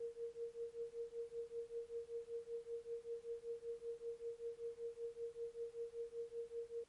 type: tone with tremolo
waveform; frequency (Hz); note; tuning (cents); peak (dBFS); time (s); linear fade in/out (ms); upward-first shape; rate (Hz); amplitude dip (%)
sine; 466.2; A#4; 0; -40; 0-6.84; 5; triangle; 5.2; 100
effects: pink hiss -72 dBFS RMS until 6.88 s + MP3 48 kbps